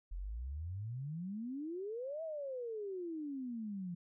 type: exponential two-way sweep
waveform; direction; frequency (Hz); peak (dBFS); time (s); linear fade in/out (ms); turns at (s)
sine; up then down; 41.25 to 659.3 to 170.2; -39; 0.11-3.95; 10; 2.23
effects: none